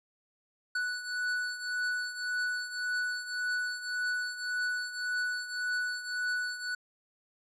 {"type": "beating tone pair", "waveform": "square", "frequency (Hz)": [1480, 1481.8], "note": ["F#6", "F#6"], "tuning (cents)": [0, 2], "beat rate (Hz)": 1.8, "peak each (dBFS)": [-33, -38], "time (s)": [0.75, 6.75], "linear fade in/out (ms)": 5, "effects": ["low-pass 7000 Hz 12 dB/octave"]}